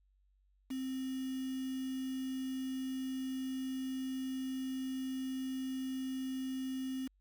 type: tone with quantisation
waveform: sine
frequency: 262.2 Hz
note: C4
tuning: 4 cents sharp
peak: -36 dBFS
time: 0.7-7.08 s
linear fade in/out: 10 ms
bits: 8
effects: added 48 Hz sine -68 dBFS peak until 7.2 s